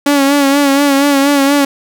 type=tone with vibrato; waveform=sawtooth; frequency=280.7 Hz; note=C#4; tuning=22 cents sharp; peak=-4 dBFS; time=0.06-1.65 s; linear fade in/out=5 ms; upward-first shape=sine; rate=4.2 Hz; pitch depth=48 cents each way; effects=none